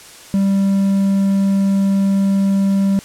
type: tone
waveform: triangle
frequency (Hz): 196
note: G3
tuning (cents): 0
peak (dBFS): -10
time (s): 0.34-2.99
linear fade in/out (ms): 0
effects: white hiss -39 dBFS RMS until 3.04 s + low-pass 10000 Hz 12 dB/octave